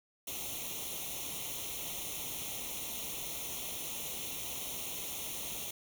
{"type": "noise with comb filter", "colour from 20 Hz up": "white", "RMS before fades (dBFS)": -40, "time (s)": [0.27, 5.71], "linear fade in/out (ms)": 5, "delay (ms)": 0.31, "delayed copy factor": 0.85, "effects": []}